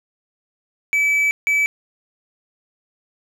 triangle tone bursts at uneven times, 2300 Hz, D7, 37 cents flat, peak -13 dBFS, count 2, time 0.93-1.31 / 1.47-1.66 s, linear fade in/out 0 ms, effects none

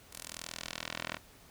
10% pulse tone with band-pass filter sweep, 41.2 Hz, E1, in tune, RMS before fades -43 dBFS, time 0.1-1.19 s, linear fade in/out 50 ms, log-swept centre 11000 to 2100 Hz, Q 0.86, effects pink hiss -58 dBFS RMS until 1.5 s

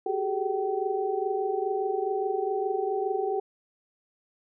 sine tone cluster, 377.5 / 399.8 / 424.7 / 767 Hz, F#4 / G4 / G#4 / G5, +35 / +34 / +39 / -38 cents, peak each -31 dBFS, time 0.06-3.4 s, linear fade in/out 5 ms, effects none

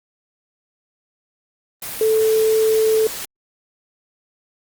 sine tone in noise, 439.6 Hz, A4, 2 cents flat, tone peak -13 dBFS, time 2.01-3.07 s, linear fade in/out 2 ms, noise white, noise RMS -29 dBFS, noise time 1.82-3.25 s, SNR +13 dB, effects Opus 24 kbps

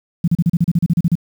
sine tone bursts, 170 Hz, F3, 46 cents flat, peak -10 dBFS, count 13, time 0.24-1.154 s, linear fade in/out 5 ms, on 38 ms, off 35 ms, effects 7-bit

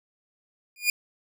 sawtooth tone with exponential growth, 2431 Hz, D#7, 41 cents flat, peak -13 dBFS, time 0.76-0.9 s, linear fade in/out 2 ms, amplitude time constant 30 ms, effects none

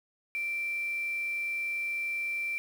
sine tone with quantisation, 2349 Hz, D7, in tune, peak -30 dBFS, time 0.35-2.58 s, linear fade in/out 0 ms, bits 8, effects none

